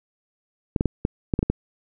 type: clicks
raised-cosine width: 3 ms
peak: -7 dBFS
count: 8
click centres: 0.762 / 0.809 / 0.857 / 1.051 / 1.338 / 1.391 / 1.429 / 1.5 s
effects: none